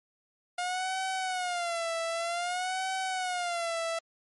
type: tone with vibrato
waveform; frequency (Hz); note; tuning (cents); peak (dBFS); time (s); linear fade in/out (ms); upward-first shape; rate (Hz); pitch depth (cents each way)
sawtooth; 709; F5; +26; -26; 0.58-3.99; 5; sine; 0.53; 120
effects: MP3 48 kbps